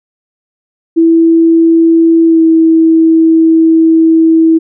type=tone with pitch glide; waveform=sine; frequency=329.6 to 324.5 Hz; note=E4 to E4; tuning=0 to -27 cents; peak=-3 dBFS; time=0.96-4.59 s; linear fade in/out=20 ms; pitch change=-27 cents; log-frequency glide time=2.26-2.41 s; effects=none